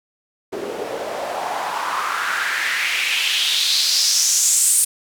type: noise with band-pass filter sweep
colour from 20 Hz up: white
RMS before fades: -20 dBFS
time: 0.52-4.85 s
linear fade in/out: 10 ms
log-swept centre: 380 to 9300 Hz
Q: 3.5
effects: none